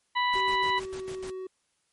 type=harmonic tone; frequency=987 Hz; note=B5; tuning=1 cent flat; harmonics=1 / 2 / 3 / 4; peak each=-25 / -29 / -35 / -35 dBFS; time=0.15-0.8 s; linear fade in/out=20 ms
type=noise with tremolo; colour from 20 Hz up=pink; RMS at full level=-43 dBFS; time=0.33-1.31 s; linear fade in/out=5 ms; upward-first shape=square; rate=6.7 Hz; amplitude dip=80%
type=tone with pitch glide; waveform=triangle; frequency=382.4 to 374.7 Hz; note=G4 to F#4; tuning=-43 to +22 cents; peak=-32 dBFS; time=0.35-1.47 s; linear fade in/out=5 ms; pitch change=-35 cents; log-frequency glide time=0.57-1.3 s
effects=white hiss -73 dBFS RMS until 1.92 s + MP3 48 kbps